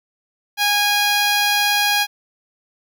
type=tone; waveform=10% pulse; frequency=822 Hz; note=G#5; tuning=18 cents flat; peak=-7 dBFS; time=0.57-2.07 s; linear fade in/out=50 ms; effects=none